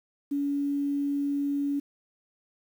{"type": "tone with quantisation", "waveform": "sine", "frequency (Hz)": 283.6, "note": "C#4", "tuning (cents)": 40, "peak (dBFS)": -25, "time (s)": [0.31, 1.8], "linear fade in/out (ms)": 10, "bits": 9, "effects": []}